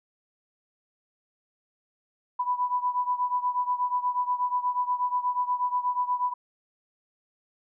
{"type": "beating tone pair", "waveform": "sine", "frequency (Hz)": [987.8, 996.1], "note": ["B5", "B5"], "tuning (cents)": [0, 15], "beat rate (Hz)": 8.3, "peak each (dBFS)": [-26, -29], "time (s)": [2.39, 6.34], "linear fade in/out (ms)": 10, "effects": []}